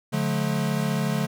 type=tone cluster; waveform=square; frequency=144.6 / 178.4 / 215.1 Hz; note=D3 / F3 / A3; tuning=-27 / +37 / -39 cents; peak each=-27 / -29 / -28 dBFS; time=0.12-1.27 s; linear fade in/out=20 ms; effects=none